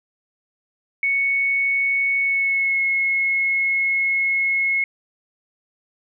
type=tone with pitch glide; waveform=sine; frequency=2217 to 2175 Hz; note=C#7 to C#7; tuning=0 to -33 cents; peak=-17 dBFS; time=1.03-4.84 s; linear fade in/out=2 ms; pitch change=-33 cents; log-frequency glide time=2.2-2.81 s; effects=none